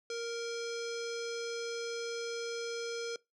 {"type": "tone with low-pass filter", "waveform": "square", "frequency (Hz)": 466.2, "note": "A#4", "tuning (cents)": 0, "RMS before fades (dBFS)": -38, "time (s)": [0.1, 3.16], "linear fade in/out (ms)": 2, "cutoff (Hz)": 5600, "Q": 3.6, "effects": ["noise-tail reverb RT60 0.2 s tail -22 dB re dry"]}